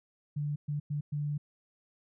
sine tone bursts at uneven times, 146.83 Hz, D3, in tune, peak -30 dBFS, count 4, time 0.36-0.56 / 0.68-0.8 / 0.9-1.01 / 1.12-1.38 s, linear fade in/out 10 ms, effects none

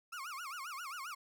35% pulse tone with vibrato, 1244.5 Hz, D#6, in tune, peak -40 dBFS, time 0.12-1.15 s, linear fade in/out 10 ms, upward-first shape sine, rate 7.5 Hz, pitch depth 280 cents each way, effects none

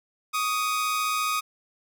sawtooth tone pair together, 1129.7 / 1244.5 Hz, C#6 / D#6, +32 / 0 cents, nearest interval major second, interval 168 cents, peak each -29 / -21 dBFS, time 0.33-1.41 s, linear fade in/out 20 ms, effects none

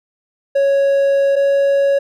triangle tone pair in turn, 554 / 556.6 Hz, C#5 / C#5, -1 / +7 cents, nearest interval unison, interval 8 cents, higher second, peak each -9 dBFS, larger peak neither, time 0.55-1.36 / 1.36-1.99 s, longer first, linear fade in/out 10 ms, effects none

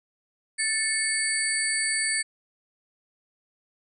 sine tone cluster, 1761 / 2202 / 4568 / 8070 / 9120 Hz, A6 / C#7 / D8 / B8 / C#9, +1 / -12 / -49 / +36 / +48 cents, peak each -30 dBFS, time 0.58-2.23 s, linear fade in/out 20 ms, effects none

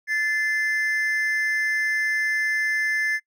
triangle tone pair together, 1744.9 / 2075 Hz, A6 / C7, -15 / -15 cents, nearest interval minor third, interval 300 cents, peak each -20 / -24 dBFS, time 0.07-3.2 s, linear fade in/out 50 ms, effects noise-tail reverb RT60 0.1 s tail -24 dB re dry + tanh soft clip ceiling -12 dBFS

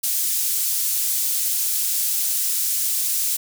pink high-pass noise, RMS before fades -22 dBFS, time 0.03-3.37 s, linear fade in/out 10 ms, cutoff 8000 Hz, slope 12 dB/octave, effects none

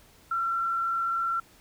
sine tone with frequency modulation, 1357 Hz, E6, 50 cents sharp, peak -25 dBFS, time 0.31-1.4 s, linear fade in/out 5 ms, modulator 43.7 Hz, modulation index 0.43, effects pink hiss -57 dBFS RMS until 1.6 s

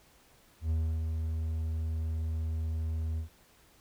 triangle tone with ADSR envelope, 80 Hz, D#2, 49 cents sharp, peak -24 dBFS, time 0.61-3.29 s, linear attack 92 ms, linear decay 300 ms, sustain -4 dB, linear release 110 ms, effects pink hiss -62 dBFS RMS until 3.8 s

